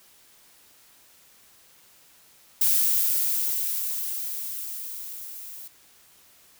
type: noise with level ramp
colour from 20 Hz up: violet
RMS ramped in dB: -20 to -41 dBFS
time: 2.61-5.68 s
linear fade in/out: 5 ms
effects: white hiss -56 dBFS RMS until 6.59 s